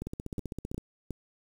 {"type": "two click trains", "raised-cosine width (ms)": 3, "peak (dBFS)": [-22, -23], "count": [4, 12], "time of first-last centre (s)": [[0.02, 1.107], [0.07, 0.78]], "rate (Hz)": [2.76, 15.5], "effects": ["8-bit"]}